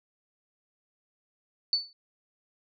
sine tone with exponential decay, 4489 Hz, C#8, 21 cents sharp, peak -19 dBFS, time 1.73-1.93 s, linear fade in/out 1 ms, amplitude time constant 42 ms, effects none

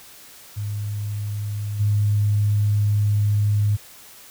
sine tone with level steps, 103.83 Hz, G#2, in tune, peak -24 / -16 dBFS, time 0.56-3.77 s, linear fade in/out 20 ms, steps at 1.79 s, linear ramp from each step 20 ms, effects white hiss -45 dBFS RMS until 4.3 s

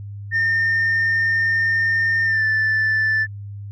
sine tone with pitch glide, 1815 to 1759.3 Hz, A#6 to A6, -47 to -1 cents, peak -14 dBFS, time 0.31-3.27 s, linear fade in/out 50 ms, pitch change -54 cents, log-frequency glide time 2.24-2.44 s, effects tanh soft clip ceiling -14 dBFS + added 101 Hz sine -30 dBFS peak until 3.71 s

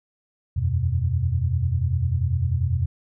sine chord, E suspended second, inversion none, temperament equal with one note detuned, 82.41 / 92.5 / 125.12 Hz, E2 / F#2 / B2, 0 / 0 / +23 cents, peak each -24 dBFS, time 0.56-2.86 s, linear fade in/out 10 ms, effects none

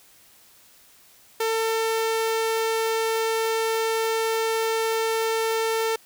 sawtooth tone, 448.3 Hz, A4, 32 cents sharp, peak -18 dBFS, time 1.4-5.96 s, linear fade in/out 5 ms, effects white hiss -54 dBFS RMS until 6.05 s

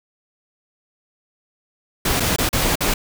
pink noise with dropouts, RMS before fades -19 dBFS, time 2.05-2.94 s, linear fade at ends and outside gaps 5 ms, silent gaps 2.199-2.203 / 2.362-2.384 / 2.491-2.529 / 2.756-2.806 s, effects none

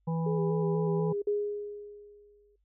harmonic tone, 164.4 Hz, E3, 4 cents flat, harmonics 1 / 3 / 5 / 6, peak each -28 / -38 / -42 / -44 dBFS, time 0.07-1.13 s, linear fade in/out 10 ms
sine tone with vibrato, 415.3 Hz, G#4, in tune, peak -29 dBFS, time 0.26-1.22 s, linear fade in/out 5 ms, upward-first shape square, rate 4.1 Hz, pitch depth 36 cents each way
sine tone with exponential decay, 412.8 Hz, G#4, 10 cents flat, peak -24 dBFS, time 1.27-2.56 s, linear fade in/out 5 ms, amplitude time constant 280 ms
effects noise-tail reverb RT60 0.1 s tail -21 dB re dry + added 50 Hz sine -69 dBFS peak until 2.64 s

